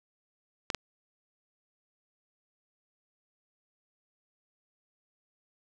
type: clicks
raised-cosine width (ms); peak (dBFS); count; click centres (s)
0.2; -13; 2; 0.702 / 0.747
effects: none